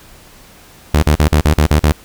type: tone bursts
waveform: sawtooth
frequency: 75.5 Hz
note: D2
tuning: 48 cents sharp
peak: -4 dBFS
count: 8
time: 0.94-1.92 s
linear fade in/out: 0 ms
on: 84 ms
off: 44 ms
effects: pink hiss -42 dBFS RMS until 2.04 s